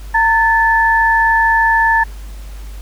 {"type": "tone pair together", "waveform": "sine", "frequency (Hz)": [911.7, 1745], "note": ["A#5", "A6"], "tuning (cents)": [-39, -15], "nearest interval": "major seventh", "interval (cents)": 1124, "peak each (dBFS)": -12, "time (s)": [0.14, 2.04], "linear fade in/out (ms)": 10, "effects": ["added 50 Hz sine -27 dBFS peak until 2.81 s", "pink hiss -42 dBFS RMS until 2.81 s"]}